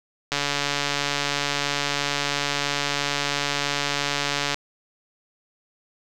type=click train; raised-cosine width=0.2 ms; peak=-6 dBFS; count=605; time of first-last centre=0.32-4.544 s; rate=143 Hz; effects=none